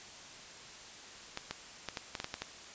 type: clicks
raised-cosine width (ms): 0.2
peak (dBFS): -19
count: 9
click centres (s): 1.374 / 1.51 / 1.887 / 1.972 / 2.152 / 2.201 / 2.244 / 2.341 / 2.42
effects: white hiss -50 dBFS RMS until 2.74 s + resampled to 16000 Hz